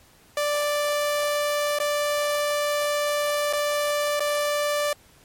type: tone with dropouts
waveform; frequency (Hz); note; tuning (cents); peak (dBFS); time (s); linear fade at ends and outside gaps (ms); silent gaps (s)
sawtooth; 587.3; D5; 0; -18; 0.37-4.93; 2; 1.787-1.8 / 3.528-3.533 / 4.196-4.204
effects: pink hiss -55 dBFS RMS until 5.24 s + MP3 64 kbps